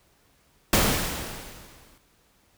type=noise with exponential decay; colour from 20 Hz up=pink; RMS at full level=-18 dBFS; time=0.73-1.98 s; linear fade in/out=2 ms; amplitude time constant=270 ms; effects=pink hiss -63 dBFS RMS until 2.57 s